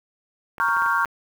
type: clicks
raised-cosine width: 0.5 ms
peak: -23 dBFS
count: 6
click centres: 0.582 / 0.686 / 0.768 / 0.821 / 0.862 / 1.057 s
type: chord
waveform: sine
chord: G half-diminished seventh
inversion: first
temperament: equal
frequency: 932.3 / 1108.7 / 1396.9 / 1568 Hz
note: Bb5 / Db6 / F6 / G6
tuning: 0 / 0 / 0 / 0 cents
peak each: -25 / -23 / -23 / -25 dBFS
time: 0.6-1.05 s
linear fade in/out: 0 ms
effects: 7-bit